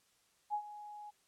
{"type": "tone with ADSR envelope", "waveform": "sine", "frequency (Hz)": 835, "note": "G#5", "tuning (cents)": 9, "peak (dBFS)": -31, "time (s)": [0.5, 1.11], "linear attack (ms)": 39, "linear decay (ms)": 77, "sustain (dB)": -15, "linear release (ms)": 19, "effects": ["white hiss -72 dBFS RMS until 1.27 s", "low-pass 10000 Hz 12 dB/octave"]}